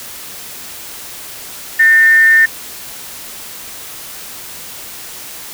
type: tone with frequency modulation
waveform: sine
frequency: 1805 Hz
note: A6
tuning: 44 cents sharp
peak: -5 dBFS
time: 1.79-2.46 s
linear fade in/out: 10 ms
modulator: 319 Hz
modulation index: 0.22
effects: white hiss -30 dBFS RMS until 5.53 s